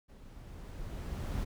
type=noise with level ramp; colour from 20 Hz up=brown; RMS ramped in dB=-53 to -34 dBFS; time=0.08-1.45 s; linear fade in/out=20 ms; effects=none